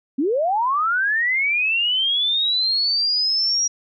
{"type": "linear sweep", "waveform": "sine", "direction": "up", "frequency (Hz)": [246.7, 5740], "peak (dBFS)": -17, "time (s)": [0.18, 3.68], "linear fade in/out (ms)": 10, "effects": []}